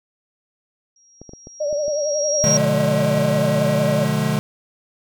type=tone with exponential growth; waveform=sine; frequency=5640 Hz; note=F8; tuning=16 cents sharp; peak=-14 dBFS; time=0.96-2.57 s; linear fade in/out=2 ms; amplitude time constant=350 ms
type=clicks; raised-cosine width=2 ms; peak=-24 dBFS; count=8; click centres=1.216 / 1.293 / 1.335 / 1.471 / 1.728 / 1.881 / 2.469 / 3.178 s
type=tone with vibrato; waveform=sine; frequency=591 Hz; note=D5; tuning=11 cents sharp; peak=-19 dBFS; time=1.6-4.05 s; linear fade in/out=10 ms; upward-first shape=triangle; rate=11 Hz; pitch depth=81 cents each way
type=chord; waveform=square; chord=B diminished seventh; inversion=none; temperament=just; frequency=123.47 / 148.16 / 177.8 / 213.4 Hz; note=B2 / D3 / F3 / Ab3; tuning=0 / +16 / +31 / +47 cents; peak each=-27 / -22 / -27 / -23 dBFS; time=2.44-4.39 s; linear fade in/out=0 ms
effects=none